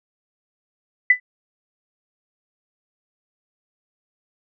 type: tone with exponential decay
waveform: sine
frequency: 1995 Hz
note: B6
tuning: 17 cents sharp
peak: -6 dBFS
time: 1.1-1.2 s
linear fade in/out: 5 ms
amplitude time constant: 20 ms
effects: none